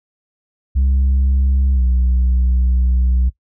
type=tone with pitch glide; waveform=sine; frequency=66.5 to 62.41 Hz; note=C2 to B1; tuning=+29 to +19 cents; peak=-9 dBFS; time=0.75-3.3 s; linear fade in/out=20 ms; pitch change=-110 cents; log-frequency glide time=1.74-1.81 s; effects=noise-tail reverb RT60 0.1 s tail -20 dB re dry + tanh soft clip ceiling -10 dBFS